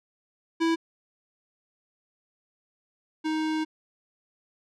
square tone pair in turn, 329.2 / 313.2 Hz, E4 / D#4, -2 / +11 cents, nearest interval minor second, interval 87 cents, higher first, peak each -22 / -26 dBFS, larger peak first, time 0.6-0.76 / 3.24-3.65 s, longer second, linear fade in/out 20 ms, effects low-pass 5000 Hz 12 dB/octave

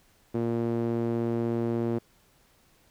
sawtooth tone with band-pass filter, 116.54 Hz, A#2, in tune, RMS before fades -28 dBFS, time 0.34-1.99 s, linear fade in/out 10 ms, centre 330 Hz, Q 1.7, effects pink hiss -63 dBFS RMS until 2.9 s

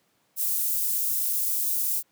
white high-pass noise, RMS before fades -26 dBFS, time 0.36-2.03 s, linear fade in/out 50 ms, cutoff 11000 Hz, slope 12 dB/octave, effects pink hiss -68 dBFS RMS until 2.11 s + high-pass 150 Hz 12 dB/octave

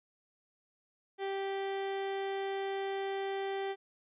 30% pulse tone, 390.9 Hz, G4, 5 cents flat, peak -31 dBFS, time 1.18-3.76 s, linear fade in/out 50 ms, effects resampled to 8000 Hz

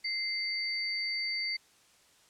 sine tone pair together, 2088 / 4599 Hz, C7 / D8, -4 / -37 cents, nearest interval octave + major second, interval 1367 cents, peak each -34 / -33 dBFS, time 0.04-1.57 s, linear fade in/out 10 ms, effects white hiss -63 dBFS RMS until 2.29 s + low-pass 9000 Hz 12 dB/octave

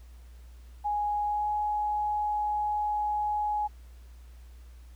sine tone with pitch glide, 830.6 to 838.3 Hz, G#5 to G#5, 0 to +16 cents, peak -26 dBFS, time 0.84-3.68 s, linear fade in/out 20 ms, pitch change +16 cents, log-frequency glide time 1.25-1.47 s, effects added 60 Hz sine -46 dBFS peak until 4.95 s + pink hiss -63 dBFS RMS until 4.95 s

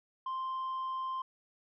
sine tone, 1046.5 Hz, C6, in tune, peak -31 dBFS, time 0.26-1.22 s, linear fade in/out 5 ms, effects tanh soft clip ceiling -33 dBFS

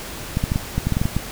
clicks, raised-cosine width 5 ms, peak -7 dBFS, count 11, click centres 0.371 / 0.439 / 0.519 / 0.559 / 0.78 / 0.87 / 0.923 / 0.969 / 1.015 / 1.055 / 1.166 s, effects pink hiss -33 dBFS RMS until 1.31 s

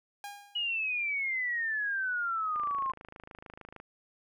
sawtooth tone with exponential decay, 812 Hz, G#5, 39 cents flat, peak -34 dBFS, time 0.24-0.8 s, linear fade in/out 1 ms, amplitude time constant 120 ms
sine exponential sweep, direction down, 2925 to 1046.5 Hz, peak -29 dBFS, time 0.55-2.92 s, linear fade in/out 10 ms
click train, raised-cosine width 0.5 ms, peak -31 dBFS, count 34, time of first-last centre 2.56-3.801 s, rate 26.6 Hz
effects none

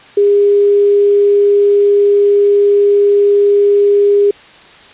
sine tone with quantisation, 406.2 Hz, G#4, 38 cents flat, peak -6 dBFS, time 0.17-4.31 s, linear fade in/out 5 ms, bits 6, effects white hiss -39 dBFS RMS until 4.93 s + resampled to 8000 Hz

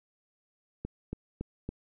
click train, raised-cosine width 3 ms, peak -22 dBFS, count 4, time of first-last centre 0.85-1.69 s, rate 3.57 Hz, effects none

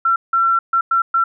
sine tone bursts at uneven times, 1354 Hz, E6, 46 cents sharp, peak -12 dBFS, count 5, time 0.05-0.16 / 0.33-0.59 / 0.73-0.81 / 0.91-1.02 / 1.14-1.24 s, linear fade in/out 5 ms, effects none

